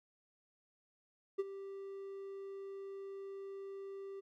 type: tone with ADSR envelope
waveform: triangle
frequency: 392 Hz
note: G4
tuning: in tune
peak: -28 dBFS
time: 1.38-4.21 s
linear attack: 17 ms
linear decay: 31 ms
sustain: -14 dB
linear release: 19 ms
effects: none